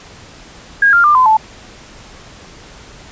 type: tone with pitch steps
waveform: sine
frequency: 1631 / 1395.5 / 1194 / 1021.5 / 874 Hz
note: G#6 / F6 / D6 / C6 / A5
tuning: -32 / -2 / +28 / -42 / -12 cents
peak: -6 dBFS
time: 0.82-1.37 s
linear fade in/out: 5 ms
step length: 110 ms
effects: pink hiss -38 dBFS RMS until 3.11 s + resampled to 16000 Hz